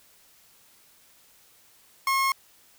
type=tone; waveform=30% pulse; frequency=1080 Hz; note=C#6; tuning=45 cents flat; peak=-19 dBFS; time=2.07-2.32 s; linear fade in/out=2 ms; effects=white hiss -58 dBFS RMS until 2.78 s